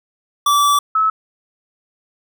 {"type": "tone pair in turn", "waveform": ["square", "sine"], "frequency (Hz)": [1157, 1297.5], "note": ["D6", "E6"], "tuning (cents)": [-26, -28], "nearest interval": "major second", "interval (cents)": 198, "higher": "second", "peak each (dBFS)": -12, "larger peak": "neither", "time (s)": [[0.46, 0.79], [0.95, 1.1]], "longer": "first", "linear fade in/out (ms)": 5, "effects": []}